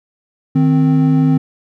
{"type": "tone pair together", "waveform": "triangle", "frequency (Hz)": [155.25, 261.1], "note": ["D#3", "C4"], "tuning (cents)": [-3, -3], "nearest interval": "major sixth", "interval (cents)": 900, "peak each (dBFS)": -10, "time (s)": [0.55, 1.38], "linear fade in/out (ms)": 10, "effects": []}